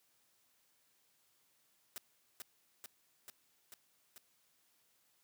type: noise with echo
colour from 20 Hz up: white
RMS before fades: -45 dBFS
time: 1.96-1.98 s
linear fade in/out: 0 ms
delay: 440 ms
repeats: 5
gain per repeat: -2 dB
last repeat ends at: 4.18 s
effects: white hiss -74 dBFS RMS until 5.23 s + high-pass 80 Hz 12 dB/octave